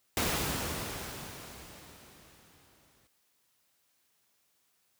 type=noise with exponential decay; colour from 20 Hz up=pink; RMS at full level=-28 dBFS; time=0.17-3.07 s; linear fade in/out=1 ms; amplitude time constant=630 ms; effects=white hiss -73 dBFS RMS until 4.99 s + high-pass 60 Hz 12 dB/octave